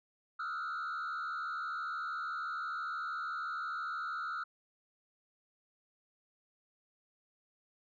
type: tone with frequency modulation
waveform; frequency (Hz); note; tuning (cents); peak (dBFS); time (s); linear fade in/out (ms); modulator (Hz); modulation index
sine; 1354; E6; +46; -33; 0.39-4.44; 10; 73; 1.3
effects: tanh soft clip ceiling -35 dBFS